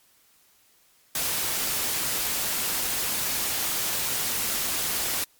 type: noise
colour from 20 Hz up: white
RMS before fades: -27 dBFS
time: 1.15-5.24 s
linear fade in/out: 2 ms
effects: white hiss -61 dBFS RMS until 5.39 s + MP3 96 kbps